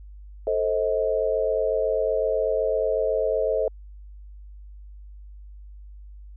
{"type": "chord", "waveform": "sine", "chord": "A diminished", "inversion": "none", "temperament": "just", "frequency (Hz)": [440, 528, 633.6], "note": ["A4", "C5", "Eb5"], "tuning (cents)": [0, 16, 31], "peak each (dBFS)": -25, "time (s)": [0.47, 3.68], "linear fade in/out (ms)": 2, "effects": ["added 50 Hz sine -40 dBFS peak until 6.36 s"]}